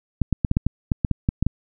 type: clicks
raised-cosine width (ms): 5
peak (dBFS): -6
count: 12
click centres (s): 0.217 / 0.327 / 0.448 / 0.514 / 0.569 / 0.666 / 0.918 / 1.048 / 1.113 / 1.289 / 1.426 / 1.466
effects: none